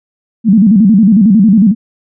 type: tone with vibrato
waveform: sine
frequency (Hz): 207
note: G#3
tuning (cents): -5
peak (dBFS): -3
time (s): 0.44-1.75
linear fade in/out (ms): 50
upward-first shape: square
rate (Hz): 11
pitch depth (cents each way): 150
effects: none